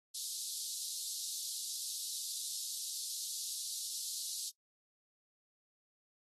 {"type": "high-pass noise", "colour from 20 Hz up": "pink", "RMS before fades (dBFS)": -41, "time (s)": [0.14, 4.5], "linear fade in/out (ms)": 10, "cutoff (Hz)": 3800, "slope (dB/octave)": 48, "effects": ["noise-tail reverb RT60 0.1 s tail -19 dB re dry", "AAC 32 kbps"]}